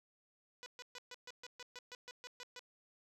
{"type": "tone bursts", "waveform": "5% pulse", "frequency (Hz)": 493.9, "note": "B4", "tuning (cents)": 0, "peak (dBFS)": -36, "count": 13, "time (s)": [0.63, 2.593], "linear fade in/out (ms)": 0, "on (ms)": 31, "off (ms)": 130, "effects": ["low-pass 8000 Hz 12 dB/octave"]}